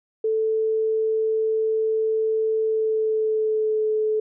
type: tone with pitch glide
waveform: sine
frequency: 440 to 431.9 Hz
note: A4 to A4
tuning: 0 to -32 cents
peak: -19 dBFS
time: 0.24-4.2 s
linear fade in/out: 5 ms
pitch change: -32 cents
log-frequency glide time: 2.63-3.87 s
effects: none